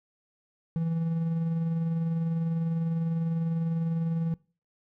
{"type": "tone with tremolo", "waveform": "triangle", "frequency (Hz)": 164.81, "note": "E3", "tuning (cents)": 0, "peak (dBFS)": -22, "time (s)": [0.76, 4.34], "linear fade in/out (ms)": 0, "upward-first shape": "triangle", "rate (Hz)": 20, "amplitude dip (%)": 40, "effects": ["noise-tail reverb RT60 0.4 s tail -24 dB re dry"]}